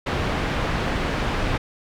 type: low-pass noise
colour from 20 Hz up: pink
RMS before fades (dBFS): -24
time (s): 0.06-1.58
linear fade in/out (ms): 10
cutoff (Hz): 2700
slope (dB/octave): 12
effects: none